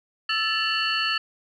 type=tone cluster; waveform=sine; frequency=1319 / 1747 / 2722 / 2964 / 4421 Hz; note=E6 / A6 / F7 / F#7 / C#8; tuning=+1 / -13 / -45 / +2 / -5 cents; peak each=-28 dBFS; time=0.29-1.18 s; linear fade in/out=5 ms; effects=tanh soft clip ceiling -12 dBFS

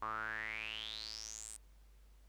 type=tone with band-pass filter sweep; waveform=sawtooth; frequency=109.3 Hz; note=A2; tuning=11 cents flat; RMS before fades=-44 dBFS; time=0.02-1.57 s; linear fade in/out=5 ms; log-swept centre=1100 to 8900 Hz; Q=9.4; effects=added 50 Hz sine -59 dBFS peak until 2.28 s + pink hiss -73 dBFS RMS until 2.28 s

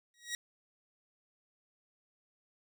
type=tone with exponential growth; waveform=15% pulse; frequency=1902 Hz; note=A#6; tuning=34 cents sharp; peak=-26 dBFS; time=0.14-0.35 s; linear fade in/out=1 ms; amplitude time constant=44 ms; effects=none

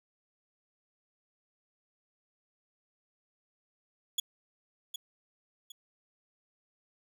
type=tone with echo; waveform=sawtooth; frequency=3374 Hz; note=G#7; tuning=27 cents sharp; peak=-24 dBFS; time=4.18-4.2 s; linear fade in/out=5 ms; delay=760 ms; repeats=2; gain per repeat=-9 dB; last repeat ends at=5.72 s; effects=none

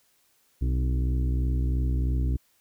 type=harmonic tone with a mistuned harmonic; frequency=63 Hz; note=B1; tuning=35 cents sharp; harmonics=1 / 2 / 3 / 4 / 5 / 6 / 7; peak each=-23 / -30 / -43 / -37 / -40 / -47 / -51 dBFS; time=0.61-2.37 s; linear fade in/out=10 ms; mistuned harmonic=4; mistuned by=+47 cents; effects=white hiss -66 dBFS RMS until 2.6 s

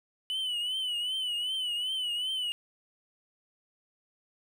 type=tone with vibrato; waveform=triangle; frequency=2982 Hz; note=F#7; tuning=13 cents sharp; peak=-28 dBFS; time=0.3-2.52 s; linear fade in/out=0 ms; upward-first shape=triangle; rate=2.6 Hz; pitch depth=93 cents each way; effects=none

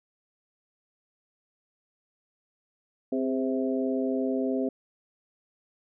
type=harmonic tone with a mistuned harmonic; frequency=130.81 Hz; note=C3; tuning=in tune; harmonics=2 / 3 / 4 / 5; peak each=-27 / -31 / -33 / -35 dBFS; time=3.12-4.69 s; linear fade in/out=5 ms; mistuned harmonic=3; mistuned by=+53 cents; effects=none

